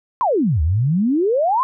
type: exponential two-way sweep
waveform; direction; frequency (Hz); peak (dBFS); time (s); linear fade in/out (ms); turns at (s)
sine; down then up; 1085 to 72 to 1085; -14; 0.21-1.63; 0; 0.62
effects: none